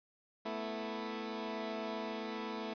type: chord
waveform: 15% pulse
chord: A suspended second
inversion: none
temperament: equal with one note detuned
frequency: 220 / 247.7 / 329.6 Hz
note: A3 / B3 / E4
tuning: 0 / +5 / 0 cents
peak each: -34 / -39 / -38 dBFS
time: 0.45-2.74 s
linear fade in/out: 10 ms
effects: resampled to 11025 Hz + 10-bit